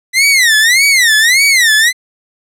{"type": "tone with vibrato", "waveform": "sawtooth", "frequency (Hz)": 1975.5, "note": "B6", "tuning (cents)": 0, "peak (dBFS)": -3, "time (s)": [0.13, 1.93], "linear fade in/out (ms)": 50, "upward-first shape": "sine", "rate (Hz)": 1.7, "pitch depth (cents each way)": 240, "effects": ["low-pass 12000 Hz 12 dB/octave"]}